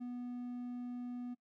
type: tone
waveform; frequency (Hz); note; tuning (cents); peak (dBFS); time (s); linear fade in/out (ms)
triangle; 245.2; B3; -12; -38; 0-1.35; 20
effects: noise-tail reverb RT60 0.1 s tail -22 dB re dry